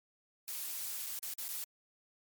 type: noise with dropouts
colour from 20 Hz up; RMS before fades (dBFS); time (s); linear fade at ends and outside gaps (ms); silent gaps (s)
blue; -40; 0.48-1.64; 0; 1.062-1.066 / 1.189-1.229 / 1.337-1.384 / 1.482-1.489
effects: MP3 96 kbps